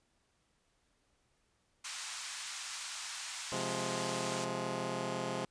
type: band-pass noise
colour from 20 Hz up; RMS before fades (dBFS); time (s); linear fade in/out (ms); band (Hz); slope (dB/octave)
white; -43; 1.84-4.45; 10; 910 to 8400; 24
type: chord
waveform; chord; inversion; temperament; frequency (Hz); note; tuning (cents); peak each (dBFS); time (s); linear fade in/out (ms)
10% pulse; F minor; second; just; 130.96 / 174.61 / 209.5; C3 / F3 / Ab3; +2 / 0 / +15; -32; 3.52-5.45; 2
effects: pink hiss -75 dBFS RMS until 5.5 s + resampled to 22050 Hz